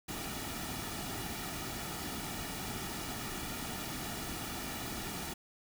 pink noise with comb filter, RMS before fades -40 dBFS, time 0.08-5.34 s, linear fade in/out 10 ms, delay 1.9 ms, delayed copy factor -0.55, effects none

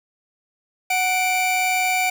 45% pulse tone pair together, 740 / 2342 Hz, F#5 / D7, 0 / -5 cents, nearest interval octave + minor sixth, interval 1995 cents, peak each -21 dBFS, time 0.9-2.1 s, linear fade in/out 5 ms, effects none

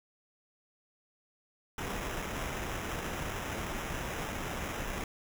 pink noise with sample-and-hold, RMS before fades -37 dBFS, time 1.78-5.04 s, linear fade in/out 2 ms, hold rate 4410 Hz, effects none

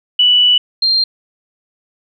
sine tone pair in turn, 2960 / 4186 Hz, F#7 / C8, 0 / 0 cents, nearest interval tritone, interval 600 cents, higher second, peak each -7 / -10 dBFS, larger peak first, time 0.19-0.58 / 0.82-1.04 s, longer first, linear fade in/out 5 ms, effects none

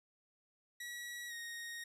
sawtooth tone with pitch glide, 1926 to 1866.9 Hz, B6 to A#6, -44 to +2 cents, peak -40 dBFS, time 0.8-1.84 s, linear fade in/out 5 ms, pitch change -54 cents, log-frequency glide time 1.28-1.33 s, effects resampled to 32000 Hz

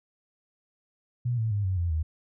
sine tone with pitch steps, 121.7 / 111.6 / 102.34 / 93.84 / 86.05 / 78.91 Hz, B2 / A2 / G#2 / F#2 / F2 / D#2, -25 / +25 / -25 / +25 / -25 / +25 cents, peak -24 dBFS, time 1.25-2.03 s, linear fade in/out 10 ms, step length 130 ms, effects none

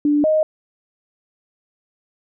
sine tone pair in turn, 293.7 / 622.3 Hz, D4 / D#5, 0 / 0 cents, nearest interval octave + minor second, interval 1300 cents, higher second, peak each -13 dBFS, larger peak neither, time 0.05-0.24 / 0.24-0.43 s, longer neither, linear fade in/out 2 ms, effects none

